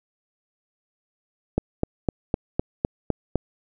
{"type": "click train", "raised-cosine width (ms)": 2, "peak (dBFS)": -7, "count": 8, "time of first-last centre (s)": [1.58, 3.357], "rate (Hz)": 3.94, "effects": []}